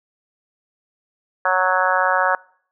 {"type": "harmonic tone", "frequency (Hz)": 184.9, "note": "F#3", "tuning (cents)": -1, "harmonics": [3, 4, 5, 6, 7, 8, 9], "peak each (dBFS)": [-23, -23, -23, -23, -23, -23, -23], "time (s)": [1.45, 2.35], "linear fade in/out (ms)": 2, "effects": ["noise-tail reverb RT60 0.6 s tail -24 dB re dry"]}